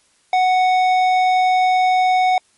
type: tone with tanh clipping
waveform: sine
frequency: 740 Hz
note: F#5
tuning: in tune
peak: -14 dBFS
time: 0.33-2.38 s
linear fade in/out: 2 ms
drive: 12 dB
effects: white hiss -58 dBFS RMS until 2.57 s + MP3 48 kbps